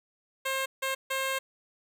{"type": "tone bursts at uneven times", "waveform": "10% pulse", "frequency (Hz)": 533, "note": "C5", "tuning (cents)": 32, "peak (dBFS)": -20, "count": 3, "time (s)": [[0.45, 0.66], [0.82, 0.95], [1.1, 1.39]], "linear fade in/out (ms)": 10, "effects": []}